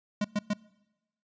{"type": "tone bursts", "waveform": "square", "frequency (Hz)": 207.7, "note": "G#3", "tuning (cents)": 0, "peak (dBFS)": -26, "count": 3, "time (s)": [0.21, 0.535], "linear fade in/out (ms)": 5, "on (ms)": 35, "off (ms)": 110, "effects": ["noise-tail reverb RT60 1.0 s tail -23 dB re dry", "resampled to 16000 Hz"]}